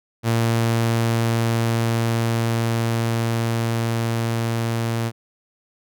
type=tone with level ramp; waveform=sawtooth; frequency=115.2 Hz; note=A#2; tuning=20 cents flat; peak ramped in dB=-13 to -17 dBFS; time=0.23-5.12 s; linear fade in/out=50 ms; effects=none